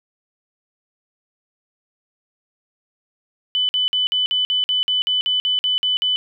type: tone bursts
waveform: sine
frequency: 3000 Hz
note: F#7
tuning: 23 cents sharp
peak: -16 dBFS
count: 14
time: 3.55-6.16 s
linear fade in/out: 0 ms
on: 140 ms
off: 50 ms
effects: none